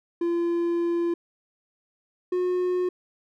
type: tone pair in turn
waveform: triangle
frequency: 342.1 / 361.8 Hz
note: F4 / F#4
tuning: -36 / -39 cents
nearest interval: minor second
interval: 97 cents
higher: second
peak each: -20 dBFS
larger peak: neither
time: 0.21-1.14 / 2.32-2.89 s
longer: first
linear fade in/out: 5 ms
effects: none